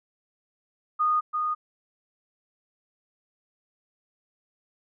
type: tone with echo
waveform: sine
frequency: 1232 Hz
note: D#6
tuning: 17 cents flat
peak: -20 dBFS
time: 0.99-1.21 s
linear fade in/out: 20 ms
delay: 340 ms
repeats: 1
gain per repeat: -4 dB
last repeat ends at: 1.55 s
effects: none